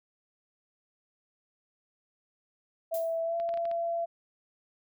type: tone with pitch glide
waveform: sine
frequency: 659.3 to 677.1 Hz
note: E5 to E5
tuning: 0 to +46 cents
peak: -28 dBFS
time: 2.91-4.06 s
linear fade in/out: 20 ms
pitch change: +46 cents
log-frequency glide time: 3.23-3.37 s
type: noise with exponential decay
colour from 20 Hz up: violet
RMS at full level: -38 dBFS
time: 2.94-3.21 s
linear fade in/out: 2 ms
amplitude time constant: 58 ms
type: clicks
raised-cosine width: 0.3 ms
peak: -31 dBFS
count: 6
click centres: 3.4 / 3.491 / 3.54 / 3.574 / 3.654 / 3.714 s
effects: none